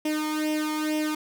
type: tone with flanger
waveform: sawtooth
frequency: 306.7 Hz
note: D#4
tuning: 25 cents flat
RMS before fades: -27 dBFS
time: 0.05-1.15 s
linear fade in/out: 5 ms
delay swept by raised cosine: 0.35 to 0.93 ms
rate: 2.2 Hz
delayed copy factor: +0.8
effects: none